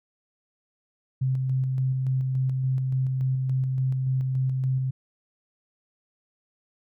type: tone with tremolo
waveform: sine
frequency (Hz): 130.9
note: C3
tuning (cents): +1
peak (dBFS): -21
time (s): 1.21-4.91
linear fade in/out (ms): 10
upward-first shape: square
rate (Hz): 3.5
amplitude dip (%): 25
effects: none